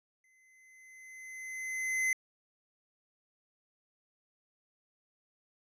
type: tone with exponential growth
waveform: square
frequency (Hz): 2049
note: C7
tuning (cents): -37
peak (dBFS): -27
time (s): 0.24-2.13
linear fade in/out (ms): 2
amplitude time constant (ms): 410
effects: low-pass 11000 Hz 12 dB/octave